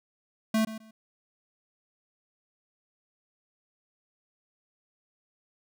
square tone with echo, 220 Hz, A3, in tune, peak -23 dBFS, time 0.54-0.65 s, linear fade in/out 5 ms, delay 130 ms, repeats 2, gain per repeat -14 dB, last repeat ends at 0.91 s, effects none

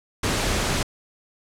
pink noise, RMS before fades -23 dBFS, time 0.23-0.83 s, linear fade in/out 5 ms, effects low-pass 9000 Hz 12 dB/octave

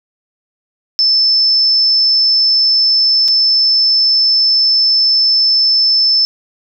sine tone with dropouts, 5274 Hz, E8, in tune, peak -8 dBFS, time 0.99-6.25 s, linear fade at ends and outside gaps 0 ms, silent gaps 3.28-3.284 s, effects none

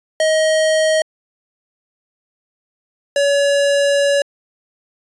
square tone pair in turn, 630 / 566 Hz, D#5 / C#5, +21 / +36 cents, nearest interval major second, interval 185 cents, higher first, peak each -13 dBFS, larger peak neither, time 0.2-1.02 / 3.16-4.22 s, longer second, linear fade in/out 2 ms, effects resampled to 22050 Hz

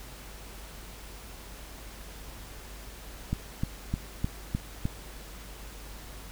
click train, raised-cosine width 5 ms, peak -15 dBFS, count 6, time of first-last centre 3.33-4.854 s, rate 3.28 Hz, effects added 50 Hz sine -45 dBFS peak until 6.31 s + pink hiss -47 dBFS RMS until 6.31 s

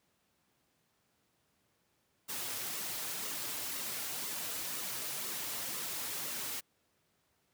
white noise with flanger, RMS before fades -39 dBFS, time 2.28-6.61 s, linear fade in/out 20 ms, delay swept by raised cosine 1.2 to 5.5 ms, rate 2 Hz, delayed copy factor -0.5, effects pink hiss -75 dBFS RMS until 7.53 s + high-pass 100 Hz 12 dB/octave

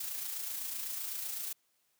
blue noise with amplitude modulation, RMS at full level -37 dBFS, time 0-1.53 s, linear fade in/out 5 ms, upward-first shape sine, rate 27.9 Hz, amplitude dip 40%, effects white hiss -75 dBFS RMS until 1.99 s + high-pass 100 Hz 12 dB/octave

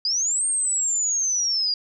sine linear two-way sweep, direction up then down, 4772 to 8680 to 4772 Hz, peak -20 dBFS, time 0.05-1.74 s, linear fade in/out 2 ms, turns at 0.46 s, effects none

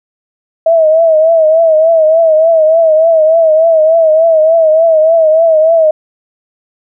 sine tone with vibrato, 643 Hz, E5, 43 cents flat, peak -4 dBFS, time 0.66-5.91 s, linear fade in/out 5 ms, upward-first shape triangle, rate 3.4 Hz, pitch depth 79 cents each way, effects none

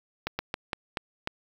slowing click train, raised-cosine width 0.3 ms, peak -13 dBFS, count 6, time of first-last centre 0.27-1.274 s, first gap 120 ms, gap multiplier 1.26, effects 7-bit

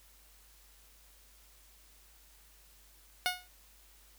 10% pulse tone with exponential decay, 726 Hz, F#5, 33 cents flat, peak -17 dBFS, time 3.26-3.48 s, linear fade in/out 0 ms, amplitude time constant 46 ms, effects added 50 Hz sine -62 dBFS peak until 4.18 s + white hiss -62 dBFS RMS until 4.18 s

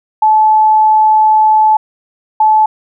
sine tone bursts at uneven times, 865 Hz, A5, 30 cents flat, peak -5 dBFS, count 2, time 0.22-1.77 / 2.4-2.66 s, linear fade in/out 5 ms, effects none

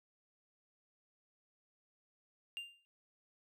triangle tone with exponential decay, 2794 Hz, F7, in tune, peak -36 dBFS, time 2.57-2.85 s, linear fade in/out 0 ms, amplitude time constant 60 ms, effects none

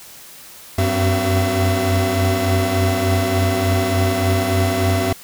45% pulse tone cluster, 91.8 / 95.2 / 255.4 / 376.8 / 675 Hz, F#2 / F#2 / C4 / F#4 / E5, -13 / +50 / -42 / +32 / +41 cents, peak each -23 / -19 / -24 / -25 / -22 dBFS, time 0.78-5.13 s, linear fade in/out 5 ms, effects white hiss -40 dBFS RMS until 5.23 s

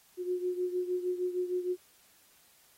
sine beating tone pair, 360 / 366.5 Hz, F#4 / F#4, -47 / -16 cents, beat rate 6.5 Hz, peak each -31 / -36 dBFS, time 0.17-1.77 s, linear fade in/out 50 ms, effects white hiss -63 dBFS RMS until 2.77 s + AAC 48 kbps

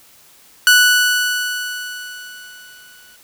sawtooth tone with exponential decay, 1480 Hz, F#6, in tune, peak -3 dBFS, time 0.67-3.16 s, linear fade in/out 1 ms, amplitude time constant 540 ms, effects white hiss -48 dBFS RMS until 3.23 s

